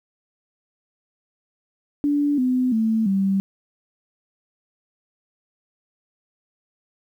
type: tone with pitch steps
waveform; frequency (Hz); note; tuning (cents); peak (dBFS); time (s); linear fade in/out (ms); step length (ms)
sine; 289.6 / 253.6 / 222 / 194.4; D4 / B3 / A3 / G3; -24 / +46 / +16 / -14; -17; 2.04-3.4; 0; 340
effects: 9-bit